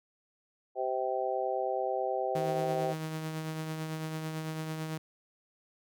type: harmonic tone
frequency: 129.3 Hz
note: C3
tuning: 20 cents flat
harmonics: 3 / 4 / 5 / 6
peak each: -36 / -34 / -35 / -34 dBFS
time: 0.75-2.95 s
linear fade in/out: 50 ms
type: tone with tremolo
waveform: sawtooth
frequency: 158 Hz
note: D#3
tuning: 27 cents sharp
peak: -29 dBFS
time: 2.35-4.98 s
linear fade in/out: 5 ms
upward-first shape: triangle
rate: 9 Hz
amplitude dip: 40%
effects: none